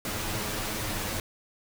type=noise with comb filter; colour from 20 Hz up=pink; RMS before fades=-32 dBFS; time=0.05-1.2 s; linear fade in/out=2 ms; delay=9.4 ms; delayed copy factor=+0.7; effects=none